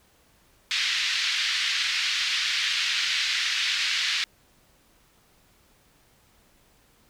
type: band-pass noise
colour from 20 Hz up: white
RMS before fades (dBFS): -26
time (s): 0.71-4.24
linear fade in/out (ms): 0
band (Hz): 1700 to 4500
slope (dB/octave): 24
effects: pink hiss -61 dBFS RMS until 7.09 s